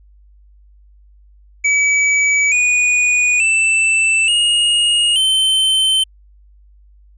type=tone with pitch steps; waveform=square; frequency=2285 / 2463 / 2655 / 2862 / 3086 Hz; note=D7 / D#7 / E7 / F7 / G7; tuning=-48 / -18 / +12 / +42 / -28 cents; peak=-12 dBFS; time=1.64-6.04 s; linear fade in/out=10 ms; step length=880 ms; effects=added 50 Hz sine -44 dBFS peak until 7.17 s + resampled to 22050 Hz